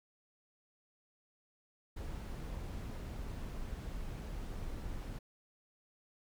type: noise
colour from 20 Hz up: brown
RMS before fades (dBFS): -42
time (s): 1.96-5.19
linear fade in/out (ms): 10
effects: none